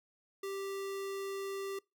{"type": "tone", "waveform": "square", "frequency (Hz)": 392, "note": "G4", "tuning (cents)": 0, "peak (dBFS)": -38, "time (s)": [0.43, 1.79], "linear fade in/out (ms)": 5, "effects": ["noise-tail reverb RT60 0.2 s tail -23 dB re dry"]}